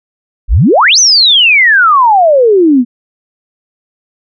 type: exponential two-way sweep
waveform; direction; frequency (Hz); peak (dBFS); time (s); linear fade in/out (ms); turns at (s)
sine; up then down; 37.54 to 6272 to 232.5; -3; 0.48-2.85; 50; 0.99
effects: none